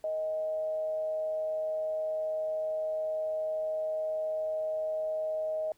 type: tone with amplitude modulation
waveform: sine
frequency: 627 Hz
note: D#5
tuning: 13 cents sharp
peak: -28 dBFS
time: 0.04-5.72 s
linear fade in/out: 2 ms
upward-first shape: sine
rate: 173 Hz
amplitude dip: 30%
effects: pink hiss -67 dBFS RMS until 5.77 s